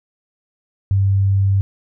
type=tone; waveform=sine; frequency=97.9 Hz; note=G2; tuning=2 cents flat; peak=-12 dBFS; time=0.91-1.61 s; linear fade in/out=0 ms; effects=none